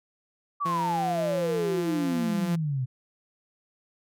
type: exponential sweep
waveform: sine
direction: down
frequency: 1182 to 123.4 Hz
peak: -25 dBFS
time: 0.6-2.86 s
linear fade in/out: 20 ms
type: tone with pitch glide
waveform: sawtooth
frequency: 170 to 171.28 Hz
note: F3 to F3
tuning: -46 to -33 cents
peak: -26 dBFS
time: 0.65-2.56 s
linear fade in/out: 10 ms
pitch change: +13 cents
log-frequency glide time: 1.42-1.95 s
effects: none